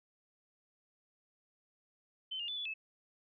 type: tone with pitch steps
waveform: sine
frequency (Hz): 3067 / 2828 / 3486 / 3437 / 2607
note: G7 / F7 / A7 / A7 / E7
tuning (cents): -38 / +21 / -17 / -41 / -20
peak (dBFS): -37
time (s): 2.31-2.74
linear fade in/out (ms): 10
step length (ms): 86
effects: none